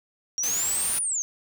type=linear two-way sweep; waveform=sine; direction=up then down; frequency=5630 to 9760 to 6180 Hz; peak=-24 dBFS; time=0.38-1.22 s; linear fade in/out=0 ms; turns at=1 s
type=noise; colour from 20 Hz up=white; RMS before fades=-32 dBFS; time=0.43-0.99 s; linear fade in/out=5 ms
effects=none